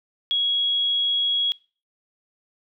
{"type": "tone", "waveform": "sine", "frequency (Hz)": 3322, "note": "G#7", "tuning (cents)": 0, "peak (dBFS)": -19, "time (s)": [0.31, 1.52], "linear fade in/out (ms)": 0, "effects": ["noise-tail reverb RT60 0.4 s tail -23 dB re dry"]}